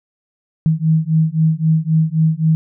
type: beating tone pair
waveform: sine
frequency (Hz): 157.4 / 161.2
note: D#3 / E3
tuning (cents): +20 / -38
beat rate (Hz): 3.8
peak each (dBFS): -15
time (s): 0.66-2.55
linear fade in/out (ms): 0
effects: none